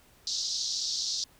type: band-pass noise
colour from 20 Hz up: white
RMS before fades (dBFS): -32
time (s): 0.27-1.24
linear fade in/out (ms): 2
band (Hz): 3900 to 6000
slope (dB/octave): 48
effects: pink hiss -60 dBFS RMS until 1.39 s